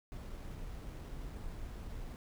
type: noise with sample-and-hold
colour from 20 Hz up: brown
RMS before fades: -44 dBFS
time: 0.12-2.16 s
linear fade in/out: 0 ms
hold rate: 8820 Hz
effects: none